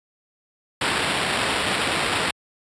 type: noise with sample-and-hold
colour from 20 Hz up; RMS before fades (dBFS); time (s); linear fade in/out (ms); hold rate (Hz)
violet; -23; 0.81-2.31; 5; 6300
effects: high-pass 80 Hz 12 dB/octave + resampled to 22050 Hz